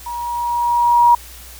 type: tone with level ramp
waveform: sine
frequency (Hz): 954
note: A#5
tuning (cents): +40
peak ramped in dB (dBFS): -24 to -6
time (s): 0.06-1.15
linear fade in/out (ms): 5
effects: added 60 Hz sine -39 dBFS peak until 1.59 s + white hiss -39 dBFS RMS until 1.59 s